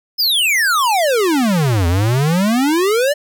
square exponential two-way sweep, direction down then up, 5230 to 82.41 to 605 Hz, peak -13 dBFS, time 0.18-3.14 s, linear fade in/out 20 ms, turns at 1.87 s, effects none

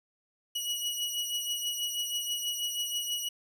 sawtooth beating tone pair, 2915 / 2921.2 Hz, F#7 / F#7, -26 / -23 cents, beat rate 6.2 Hz, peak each -29 / -34 dBFS, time 0.55-3.29 s, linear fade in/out 10 ms, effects none

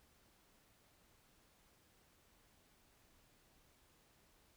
silence, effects pink hiss -71 dBFS RMS until 4.56 s

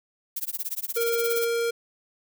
violet noise with tremolo, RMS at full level -28 dBFS, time 0.36-1.45 s, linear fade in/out 5 ms, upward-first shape sine, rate 17 Hz, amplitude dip 100%
square tone, 466.2 Hz, A#4, in tune, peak -24 dBFS, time 0.96-1.71 s, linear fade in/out 10 ms
effects none

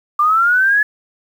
sine linear sweep, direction up, 1174.7 to 1717 Hz, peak -10 dBFS, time 0.19-0.83 s, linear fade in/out 5 ms, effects 7-bit

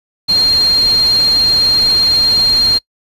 sine tone in noise, 4204 Hz, C8, 7 cents sharp, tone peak -8 dBFS, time 0.28-2.79 s, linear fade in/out 20 ms, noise pink, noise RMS -26 dBFS, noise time 0.28-2.79 s, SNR +15 dB, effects noise-tail reverb RT60 0.1 s tail -25 dB re dry + resampled to 32000 Hz

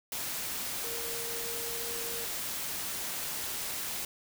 sine tone in noise, 466.2 Hz, A#4, in tune, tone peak -42 dBFS, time 0.84-2.25 s, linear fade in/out 2 ms, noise white, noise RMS -36 dBFS, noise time 0.12-4.05 s, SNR -9 dB, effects none

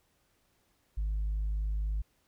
sine tone, 51.91 Hz, G#1, in tune, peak -27 dBFS, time 0.97-2.02 s, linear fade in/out 10 ms, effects tanh soft clip ceiling -27 dBFS + pink hiss -72 dBFS RMS until 2.27 s

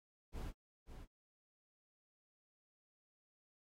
brown noise with echo, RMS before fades -44 dBFS, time 0.32-0.53 s, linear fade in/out 50 ms, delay 540 ms, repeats 1, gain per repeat -8 dB, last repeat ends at 1.07 s, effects AAC 48 kbps

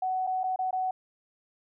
sine tone with dropouts, 747 Hz, F#5, 16 cents sharp, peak -26 dBFS, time 0.02-0.91 s, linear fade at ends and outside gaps 5 ms, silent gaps 0.268-0.272 / 0.434-0.439 / 0.561-0.589 / 0.709-0.728 s, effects none

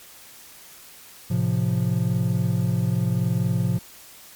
triangle chord, F major, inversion first, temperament equal, 110 / 130.81 / 174.61 Hz, A2 / C3 / F3, 0 / 0 / 0 cents, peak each -22 dBFS, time 1.3-3.79 s, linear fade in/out 10 ms, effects white hiss -46 dBFS RMS until 4.35 s + MP3 96 kbps

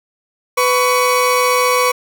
30% pulse tone pair together, 498.4 / 1125 Hz, B4 / C#6, +16 / +25 cents, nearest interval octave + major second, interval 1409 cents, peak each -12 dBFS, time 0.57-1.92 s, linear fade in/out 10 ms, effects none

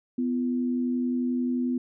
sine tone pair together, 249.2 / 340.6 Hz, B3 / F4, +16 / -43 cents, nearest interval perfect fourth, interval 541 cents, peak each -24 / -34 dBFS, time 0.18-1.78 s, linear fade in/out 5 ms, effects none

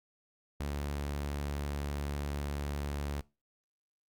sawtooth tone, 71.9 Hz, D2, 36 cents flat, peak -30 dBFS, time 0.6-3.21 s, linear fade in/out 5 ms, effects noise-tail reverb RT60 0.3 s tail -23 dB re dry + Opus 48 kbps

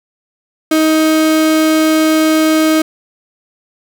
35% pulse tone, 314.6 Hz, D#4, 19 cents sharp, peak -7 dBFS, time 0.71-2.82 s, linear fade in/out 5 ms, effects none

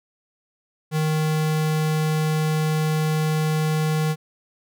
square tone, 155.56 Hz, D#3, in tune, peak -20 dBFS, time 0.91-4.16 s, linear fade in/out 50 ms, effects none

